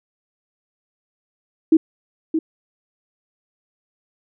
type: tone with echo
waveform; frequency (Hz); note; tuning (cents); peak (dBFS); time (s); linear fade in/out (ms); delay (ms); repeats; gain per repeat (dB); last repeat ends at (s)
sine; 320.2; D#4; +50; -8; 1.72-1.77; 5; 620; 1; -8; 2.39
effects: none